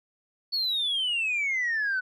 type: exponential sweep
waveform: sine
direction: down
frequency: 4477 to 1480 Hz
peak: -23 dBFS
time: 0.52-2.01 s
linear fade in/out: 20 ms
effects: tanh soft clip ceiling -22 dBFS